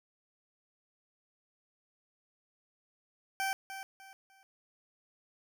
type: tone with echo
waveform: 20% pulse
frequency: 776 Hz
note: G5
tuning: 18 cents flat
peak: -26 dBFS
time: 3.4-3.53 s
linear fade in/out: 0 ms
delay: 300 ms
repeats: 3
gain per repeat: -10 dB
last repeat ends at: 4.43 s
effects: none